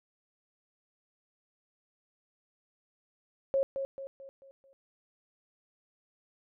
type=tone with echo; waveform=sine; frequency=544 Hz; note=C#5; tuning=33 cents flat; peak=-24 dBFS; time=3.54-3.63 s; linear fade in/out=0 ms; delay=220 ms; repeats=5; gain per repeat=-7 dB; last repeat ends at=4.73 s; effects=none